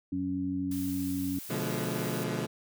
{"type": "harmonic tone", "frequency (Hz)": 92.5, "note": "F#2", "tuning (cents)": 0, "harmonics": [1, 2, 3], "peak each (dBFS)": [-40, -37, -30], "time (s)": [0.12, 1.39], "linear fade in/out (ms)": 5}
{"type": "noise", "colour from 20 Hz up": "blue", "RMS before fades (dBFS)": -43, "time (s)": [0.71, 2.24], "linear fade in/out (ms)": 5}
{"type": "chord", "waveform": "20% pulse", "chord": "B diminished seventh", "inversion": "none", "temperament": "equal with one note detuned", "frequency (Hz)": [123.47, 146.83, 174.61, 212.5], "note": ["B2", "D3", "F3", "Ab3"], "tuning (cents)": [0, 0, 0, 40], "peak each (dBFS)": [-31, -32, -31, -31], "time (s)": [1.49, 2.47], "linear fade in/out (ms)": 20}
{"effects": []}